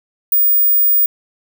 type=tone; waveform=sine; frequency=15000 Hz; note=A#9; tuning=10 cents sharp; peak=-9 dBFS; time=0.32-1.06 s; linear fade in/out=2 ms; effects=none